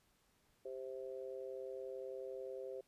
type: harmonic tone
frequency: 131.2 Hz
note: C3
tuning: 5 cents sharp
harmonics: 3 / 4 / 5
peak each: -47 / -46 / -56 dBFS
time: 0.65-2.81 s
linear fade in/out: 5 ms
effects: pink hiss -75 dBFS RMS until 2.87 s + resampled to 32000 Hz